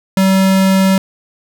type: tone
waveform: square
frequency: 191.3 Hz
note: G3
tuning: 42 cents flat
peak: -9 dBFS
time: 0.17-0.98 s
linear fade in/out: 2 ms
effects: none